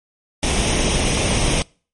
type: noise with comb filter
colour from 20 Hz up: pink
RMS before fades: -18 dBFS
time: 0.43-1.62 s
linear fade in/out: 0 ms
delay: 0.34 ms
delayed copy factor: +0.55
effects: noise-tail reverb RT60 0.4 s tail -26 dB re dry + MP3 48 kbps